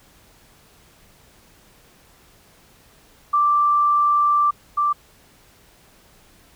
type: tone pair in turn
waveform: sine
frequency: 1174.7 / 1174.7 Hz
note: D6 / D6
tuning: 0 / 0 cents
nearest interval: unison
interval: 0 cents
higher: neither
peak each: -14 / -16 dBFS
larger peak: first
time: 3.33-4.51 / 4.77-4.93 s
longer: first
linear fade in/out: 10 ms
effects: pink hiss -53 dBFS RMS until 6.55 s